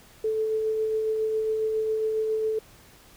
sine tone with tremolo, 437.4 Hz, A4, 10 cents flat, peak -22 dBFS, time 0.24-2.59 s, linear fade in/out 5 ms, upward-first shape sine, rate 7.3 Hz, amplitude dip 25%, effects pink hiss -53 dBFS RMS until 3.16 s

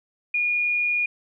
sine tone, 2437 Hz, D#7, 37 cents flat, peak -20 dBFS, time 0.34-1.06 s, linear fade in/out 5 ms, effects none

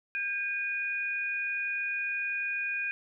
sine tone pair together, 1601.6 / 2463 Hz, G6 / D#7, +37 / -18 cents, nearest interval perfect fifth, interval 745 cents, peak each -34 / -31 dBFS, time 0.15-2.91 s, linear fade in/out 0 ms, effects none

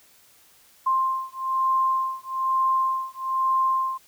sine beating tone pair, 1052 / 1053.1 Hz, C6 / C6, +9 / +11 cents, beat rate 1.1 Hz, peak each -24 dBFS, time 0.86-3.98 s, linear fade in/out 10 ms, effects white hiss -56 dBFS RMS until 4.07 s

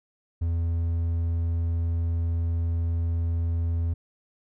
triangle tone, 83.8 Hz, E2, 29 cents sharp, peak -21 dBFS, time 0.41-3.94 s, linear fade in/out 10 ms, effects none

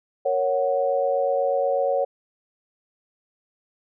sine chord, F# major, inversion first, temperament equal, 466.2 / 554.4 / 740 Hz, A#4 / C#5 / F#5, 0 / 0 / 0 cents, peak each -27 / -21 / -26 dBFS, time 0.25-2.05 s, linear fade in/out 10 ms, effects none

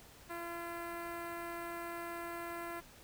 10% pulse tone with notch filter, 341.2 Hz, F4, 40 cents flat, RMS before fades -43 dBFS, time 0.29-2.81 s, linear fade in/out 20 ms, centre 5400 Hz, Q 0.54, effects pink hiss -58 dBFS RMS until 3.03 s

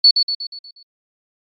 sine tone with echo, 4435 Hz, C#8, in tune, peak -6 dBFS, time 0.04-0.11 s, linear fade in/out 5 ms, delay 120 ms, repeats 6, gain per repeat -6 dB, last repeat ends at 0.83 s, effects AAC 48 kbps

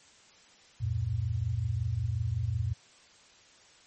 sine tone cluster, 73 / 90.7 / 116.2 Hz, D2 / F#2 / A#2, -10 / -34 / -5 cents, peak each -38 / -32 / -30 dBFS, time 0.8-2.74 s, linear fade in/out 20 ms, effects white hiss -58 dBFS RMS until 3.86 s + MP3 32 kbps

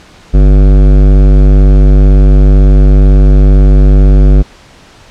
sine tone with hard clipping, 48.96 Hz, G1, 1 cent flat, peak -3 dBFS, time 0.33-4.43 s, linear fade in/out 20 ms, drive 16 dB, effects pink hiss -38 dBFS RMS until 5.1 s + low-pass 6000 Hz 12 dB/octave

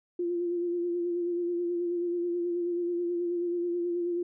sine tone with vibrato, 347.9 Hz, F4, 7 cents flat, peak -27 dBFS, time 0.19-4.23 s, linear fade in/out 5 ms, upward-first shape sine, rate 9.3 Hz, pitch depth 30 cents each way, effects none

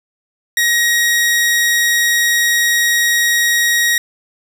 sawtooth tone, 1890 Hz, A#6, 23 cents sharp, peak -8 dBFS, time 0.57-3.98 s, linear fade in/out 2 ms, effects none

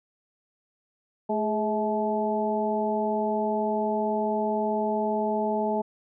harmonic tone with a mistuned harmonic, 215.5 Hz, A3, 36 cents flat, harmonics 1 / 2 / 3 / 4, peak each -29 / -29 / -29 / -29 dBFS, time 1.29-5.82 s, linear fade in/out 10 ms, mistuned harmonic 2, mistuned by -51 cents, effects none

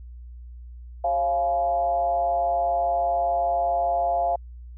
sine tone with frequency modulation, 693 Hz, F5, 14 cents flat, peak -20 dBFS, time 1.04-4.36 s, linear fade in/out 5 ms, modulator 153 Hz, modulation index 0.66, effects added 60 Hz sine -38 dBFS peak until 4.77 s

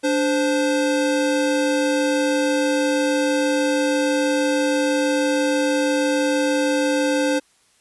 square tone pair together, 291.8 / 520 Hz, D4 / C5, -11 / -11 cents, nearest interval minor seventh, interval 1000 cents, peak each -21 dBFS, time 0.03-7.4 s, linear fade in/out 20 ms, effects white hiss -59 dBFS RMS until 7.8 s + resampled to 24000 Hz

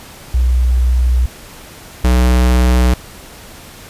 sine / square tone pair in turn, 62 / 62 Hz, B1 / B1, +7 / +7 cents, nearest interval unison, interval 0 cents, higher neither, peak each -9 dBFS, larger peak neither, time 0.34-1.26 / 2.04-2.94 s, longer first, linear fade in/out 5 ms, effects pink hiss -36 dBFS RMS until 3.89 s + resampled to 32000 Hz

